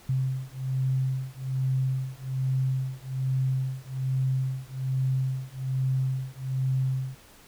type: beating tone pair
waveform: sine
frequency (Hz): 130.81 / 132.01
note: C3 / C3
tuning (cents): 0 / +16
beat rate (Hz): 1.2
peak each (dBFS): -28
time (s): 0.09-7.15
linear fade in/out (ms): 5
effects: pink hiss -53 dBFS RMS until 7.47 s